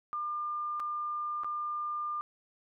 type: tone with dropouts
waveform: sine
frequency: 1200 Hz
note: D6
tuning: 37 cents sharp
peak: -32 dBFS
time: 0.13-2.21 s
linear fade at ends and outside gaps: 0 ms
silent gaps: 0.797-0.801 / 1.435-1.445 s
effects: none